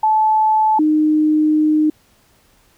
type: tone pair in turn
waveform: sine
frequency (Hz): 868 / 306.9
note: A5 / D#4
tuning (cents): -24 / -24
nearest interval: octave + tritone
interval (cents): 1800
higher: first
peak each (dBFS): -11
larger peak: neither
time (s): 0.03-0.79 / 0.79-1.9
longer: second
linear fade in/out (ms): 5
effects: pink hiss -55 dBFS RMS until 2.77 s